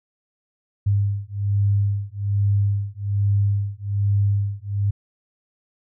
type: beating tone pair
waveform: sine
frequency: 100.3 / 101.5 Hz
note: G2 / G#2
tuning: +40 / -39 cents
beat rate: 1.2 Hz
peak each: -21 dBFS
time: 0.86-4.91 s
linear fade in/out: 10 ms
effects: none